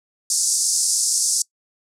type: band-pass noise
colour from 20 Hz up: white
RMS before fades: -20 dBFS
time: 0.3-1.42 s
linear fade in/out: 2 ms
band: 5000 to 9700 Hz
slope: 48 dB/octave
effects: noise-tail reverb RT60 0.1 s tail -23 dB re dry